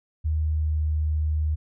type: tone with pitch glide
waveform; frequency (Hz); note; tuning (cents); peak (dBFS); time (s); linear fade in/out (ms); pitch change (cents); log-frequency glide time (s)
sine; 77.78 to 76.89; D#2 to D#2; 0 to -20; -21; 0.24-1.56; 20; -20; 0.34-0.81
effects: none